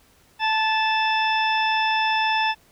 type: harmonic tone with a mistuned harmonic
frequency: 879 Hz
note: A5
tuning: 2 cents flat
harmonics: 1 / 2 / 3 / 4 / 6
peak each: -21 / -26 / -26 / -29 / -33 dBFS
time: 0.39-2.55 s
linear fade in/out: 50 ms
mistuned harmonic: 2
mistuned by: -15 cents
effects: pink hiss -57 dBFS RMS until 2.71 s